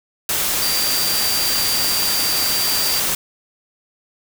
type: tone in noise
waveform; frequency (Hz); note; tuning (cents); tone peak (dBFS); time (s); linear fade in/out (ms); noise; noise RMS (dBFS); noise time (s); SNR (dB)
sine; 4705; D8; +2; -21; 0.62-3; 2; white; -20; 0.29-3.15; -4
effects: none